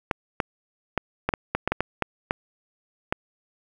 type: clicks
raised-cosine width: 0.5 ms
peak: -7 dBFS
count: 12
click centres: 0.112 / 0.402 / 0.977 / 1.29 / 1.338 / 1.55 / 1.676 / 1.72 / 1.806 / 2.023 / 2.309 / 3.125 s
effects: 7-bit